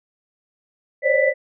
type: tone cluster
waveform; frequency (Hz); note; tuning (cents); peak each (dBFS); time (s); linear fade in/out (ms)
sine; 524 / 547 / 597 / 1984; C5 / C#5 / D5 / B6; +2 / -23 / +28 / +7; -20; 1.02-1.34; 50
effects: none